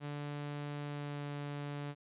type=tone with pitch glide; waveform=sawtooth; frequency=145.7 to 144.53 Hz; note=D3 to D3; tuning=-13 to -27 cents; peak=-35 dBFS; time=0-1.95 s; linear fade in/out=50 ms; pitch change=-14 cents; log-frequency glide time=0.84-1.26 s; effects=resampled to 8000 Hz